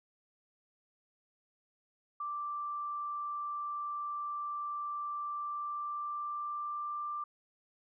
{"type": "tone with pitch glide", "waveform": "sine", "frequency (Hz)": [1174.7, 1183.6], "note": ["D6", "D6"], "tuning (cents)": [0, 13], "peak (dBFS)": -35, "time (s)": [2.2, 7.24], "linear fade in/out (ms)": 5, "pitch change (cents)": 13, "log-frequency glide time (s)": [5.29, 7.11], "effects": []}